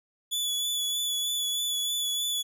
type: tone with vibrato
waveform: sawtooth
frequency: 3436 Hz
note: A7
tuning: 42 cents flat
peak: -24 dBFS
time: 0.31-2.43 s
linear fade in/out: 20 ms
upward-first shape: sine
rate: 3.2 Hz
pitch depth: 20 cents each way
effects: none